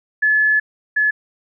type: tone pair in turn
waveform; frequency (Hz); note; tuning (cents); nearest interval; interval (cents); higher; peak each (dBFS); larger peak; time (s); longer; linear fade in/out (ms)
sine; 1719 / 1712.2; A6 / A6; -41 / -48; unison; 7; first; -12 / -13; first; 0.22-0.6 / 0.96-1.11; first; 10
effects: none